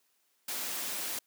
white noise, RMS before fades -36 dBFS, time 0.48-1.19 s, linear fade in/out 5 ms, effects white hiss -73 dBFS RMS until 1.26 s + high-pass 200 Hz 12 dB/octave

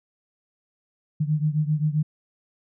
sine beating tone pair, 150 / 157.6 Hz, D3 / D#3, +37 / +23 cents, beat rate 7.6 Hz, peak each -22 / -25 dBFS, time 1.2-2.03 s, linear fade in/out 10 ms, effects none

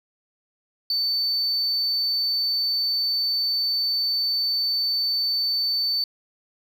sine tone, 4530 Hz, C#8, 37 cents sharp, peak -18 dBFS, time 0.9-6.04 s, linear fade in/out 2 ms, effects tanh soft clip ceiling -20 dBFS

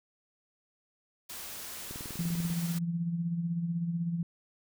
white noise, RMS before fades -42 dBFS, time 1.29-2.79 s, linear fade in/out 10 ms
click train, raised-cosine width 3 ms, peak -30 dBFS, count 13, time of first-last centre 1.91-2.501 s, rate 20.3 Hz
sine tone with tremolo, 169.7 Hz, F3, 49 cents flat, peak -27 dBFS, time 2.19-4.23 s, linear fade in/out 2 ms, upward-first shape sine, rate 16 Hz, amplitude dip 50%
effects none

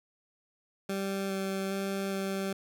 20% pulse tone with pitch steps, 195.3 / 193.2 / 195.5 / 194 Hz, G3 / G3 / G3 / G3, -6 / -25 / -4 / -18 cents, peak -26 dBFS, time 0.89-2.53 s, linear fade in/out 5 ms, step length 410 ms, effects none

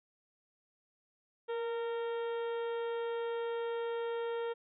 harmonic tone with a mistuned harmonic, 460 Hz, A#4, 23 cents flat, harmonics 1 / 2 / 3 / 4 / 5 / 6 / 7 / 8, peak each -34 / -44 / -48 / -52 / -58 / -59 / -55 / -61 dBFS, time 1.48-4.54 s, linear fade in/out 20 ms, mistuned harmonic 1, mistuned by +28 cents, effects none

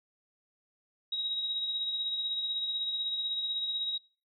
sine tone with tremolo, 3812 Hz, A#7, 38 cents sharp, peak -29 dBFS, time 1.12-3.98 s, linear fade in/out 5 ms, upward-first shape sine, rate 16 Hz, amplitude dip 40%, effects noise-tail reverb RT60 0.4 s tail -24 dB re dry

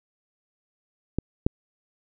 clicks, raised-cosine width 3 ms, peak -11 / -6 dBFS, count 2, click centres 1.186 / 1.465 s, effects none

